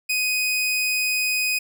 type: tone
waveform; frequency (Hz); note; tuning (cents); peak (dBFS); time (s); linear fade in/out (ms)
sawtooth; 2500; D#7; +8; -17; 0.09-1.59; 10
effects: none